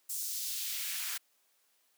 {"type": "noise with high-pass filter sweep", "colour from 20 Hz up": "white", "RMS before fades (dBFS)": -37, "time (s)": [0.09, 1.18], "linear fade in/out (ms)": 10, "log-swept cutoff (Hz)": [7300, 1400], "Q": 1.2, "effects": ["white hiss -72 dBFS RMS until 1.97 s", "high-pass 300 Hz 12 dB/octave"]}